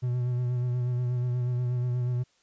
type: tone with vibrato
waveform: triangle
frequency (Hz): 123.47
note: B2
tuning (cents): 0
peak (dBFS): -23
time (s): 0.02-2.24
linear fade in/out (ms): 20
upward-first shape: sine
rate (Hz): 8.3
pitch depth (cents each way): 27
effects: white hiss -67 dBFS RMS until 2.42 s + resampled to 16000 Hz